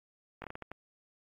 slowing click train, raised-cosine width 0.5 ms, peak -26 dBFS, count 7, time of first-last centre 0.42-0.716 s, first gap 20 ms, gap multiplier 1.36, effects AAC 32 kbps

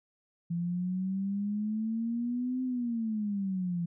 sine exponential two-way sweep, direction up then down, 168.8 to 258.1 to 168.8 Hz, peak -29 dBFS, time 0.5-3.86 s, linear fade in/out 10 ms, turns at 2.63 s, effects none

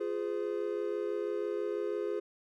triangle chord, F minor, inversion none, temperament equal with one note detuned, 349.2 / 415.3 / 511.3 Hz, F4 / Ab4 / C5, 0 / 0 / -40 cents, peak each -35 / -32 / -37 dBFS, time 0-2.2 s, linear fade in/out 10 ms, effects none

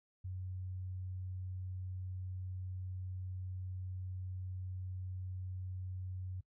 sine tone, 92.5 Hz, F#2, in tune, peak -40 dBFS, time 0.24-6.41 s, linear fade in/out 10 ms, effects noise-tail reverb RT60 0.1 s tail -20 dB re dry

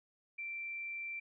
sine tone, 2349 Hz, D7, in tune, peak -39 dBFS, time 0.38-1.2 s, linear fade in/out 10 ms, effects none

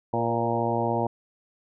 harmonic tone with a mistuned harmonic, 116.54 Hz, A#2, in tune, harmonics 1 / 2 / 3 / 4 / 5 / 6 / 7 / 8, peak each -31 / -31 / -31 / -31 / -31 / -31 / -31 / -31 dBFS, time 0.13-1.07 s, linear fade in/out 5 ms, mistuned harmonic 4, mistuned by +29 cents, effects none

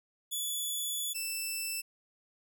10% pulse tone pair in turn, 3434 / 2657 Hz, A7 / E7, -43 / +13 cents, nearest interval major third, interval 444 cents, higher first, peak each -25 / -25 dBFS, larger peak neither, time 0.31-1.14 / 1.14-1.82 s, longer first, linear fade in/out 20 ms, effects none

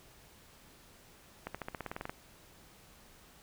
accelerating click train, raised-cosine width 0.5 ms, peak -23 dBFS, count 12, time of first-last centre 1.47-2.095 s, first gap 76 ms, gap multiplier 0.94, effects pink hiss -59 dBFS RMS until 3.42 s

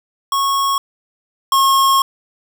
square tone pair in turn, 1100 / 1083.6 Hz, C#6 / C#6, -14 / -40 cents, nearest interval unison, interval 26 cents, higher first, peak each -15 / -11 dBFS, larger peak second, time 0.32-0.78 / 1.52-2.02 s, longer second, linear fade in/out 2 ms, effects 7-bit

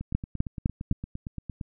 two click trains, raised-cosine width 5 ms, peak -22 / -11 dBFS, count 15 / 4, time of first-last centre 0.01-1.612 / 0.15-0.913 s, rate 8.74 / 3.93 Hz, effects none

